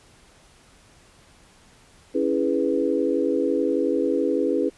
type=chord; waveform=sine; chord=C# minor seventh; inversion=none; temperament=equal with one note detuned; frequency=277.2 / 328.7 / 415.3 / 493.9 Hz; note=C#4 / E4 / G#4 / B4; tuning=0 / -5 / 0 / 0 cents; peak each=-25 dBFS; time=2.14-4.7 s; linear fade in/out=20 ms; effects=pink hiss -54 dBFS RMS until 4.77 s + resampled to 24000 Hz